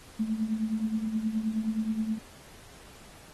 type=tone with tremolo; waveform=sine; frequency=219.4 Hz; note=A3; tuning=5 cents flat; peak=-23 dBFS; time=0.19-2.19 s; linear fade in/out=10 ms; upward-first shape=triangle; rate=9.5 Hz; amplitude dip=80%; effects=pink hiss -52 dBFS RMS until 3.33 s + AAC 32 kbps